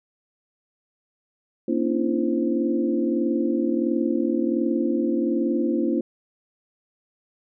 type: tone cluster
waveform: sine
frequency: 234.7 / 275.9 / 297.3 / 338.9 / 522 Hz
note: A#3 / C#4 / D4 / E4 / C5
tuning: +12 / -8 / +21 / +48 / -4 cents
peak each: -25 / -27 / -28 / -24 / -32 dBFS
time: 1.68-6.01 s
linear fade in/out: 5 ms
effects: none